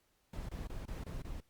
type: noise bursts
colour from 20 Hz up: brown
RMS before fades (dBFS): -42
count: 6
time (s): 0.33-1.405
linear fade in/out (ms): 5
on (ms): 160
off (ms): 23
effects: pink hiss -75 dBFS RMS until 1.49 s + Opus 48 kbps